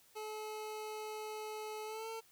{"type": "tone with pitch glide", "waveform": "25% pulse", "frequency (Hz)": [430, 449.8], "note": ["A4", "A4"], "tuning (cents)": [-40, 38], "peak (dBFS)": -38, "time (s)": [0.15, 2.21], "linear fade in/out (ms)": 20, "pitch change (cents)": 78, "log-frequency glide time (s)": [1.85, 2.09], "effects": ["white hiss -66 dBFS RMS until 2.31 s"]}